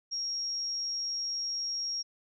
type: tone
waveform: sine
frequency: 5588 Hz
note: F8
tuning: in tune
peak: -31 dBFS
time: 0.11-2.03 s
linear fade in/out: 20 ms
effects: none